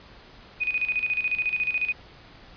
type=tone with tremolo; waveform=sine; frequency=2489 Hz; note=D#7; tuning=in tune; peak=-21 dBFS; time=0.6-1.93 s; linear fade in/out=20 ms; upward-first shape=square; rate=14 Hz; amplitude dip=70%; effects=pink hiss -49 dBFS RMS until 2.56 s + resampled to 11025 Hz